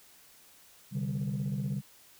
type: chord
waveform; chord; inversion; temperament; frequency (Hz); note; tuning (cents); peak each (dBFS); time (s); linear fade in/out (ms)
sine; C suspended second; none; equal; 130.81 / 146.83 / 196; C3 / D3 / G3; 0 / 0 / 0; -33; 0.91-1.82; 50
effects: tanh soft clip ceiling -26 dBFS + white hiss -58 dBFS RMS until 2.19 s